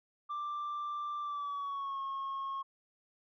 sine tone with pitch glide, 1179 to 1087.4 Hz, D6 to C#6, +6 to -34 cents, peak -33 dBFS, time 0.29-2.63 s, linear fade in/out 20 ms, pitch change -140 cents, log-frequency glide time 1.21-2 s, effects tanh soft clip ceiling -34 dBFS

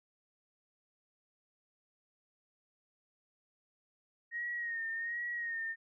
sine tone with vibrato, 1864.7 Hz, A#6, in tune, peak -35 dBFS, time 4.31-5.76 s, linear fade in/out 50 ms, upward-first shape sine, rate 1.3 Hz, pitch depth 50 cents each way, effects none

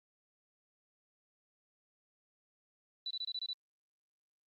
sine tone bursts, 3965 Hz, B7, 6 cents sharp, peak -36 dBFS, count 7, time 3.06-3.532 s, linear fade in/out 2 ms, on 46 ms, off 25 ms, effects Opus 24 kbps

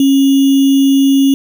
sine tone with sample-and-hold, 273.4 Hz, C#4, 24 cents flat, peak -6 dBFS, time 0-1.34 s, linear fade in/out 2 ms, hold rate 3150 Hz, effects none

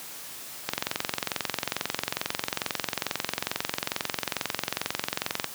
click train, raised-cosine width 0.2 ms, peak -8 dBFS, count 107, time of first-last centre 0.69-5.443 s, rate 22.3 Hz, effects white hiss -41 dBFS RMS until 5.54 s + high-pass 100 Hz 12 dB/octave

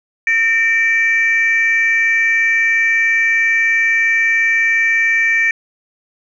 sine tone pair together, 1821.5 / 2327 Hz, A#6 / D7, -41 / -17 cents, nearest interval major third, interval 424 cents, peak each -13 dBFS, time 0.27-5.51 s, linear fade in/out 2 ms, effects tanh soft clip ceiling -5 dBFS

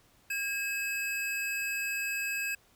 square tone pair together, 1625 / 2580 Hz, G#6 / E7, -38 / -38 cents, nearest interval minor sixth, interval 800 cents, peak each -37 / -33 dBFS, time 0.3-2.55 s, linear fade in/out 5 ms, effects pink hiss -64 dBFS RMS until 2.75 s

